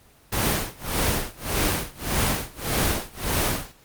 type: noise with tremolo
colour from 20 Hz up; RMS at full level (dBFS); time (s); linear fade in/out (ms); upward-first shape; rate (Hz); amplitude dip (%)
pink; -21; 0.32-3.72; 5; sine; 1.7; 95
effects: pink hiss -55 dBFS RMS until 3.84 s + Opus 24 kbps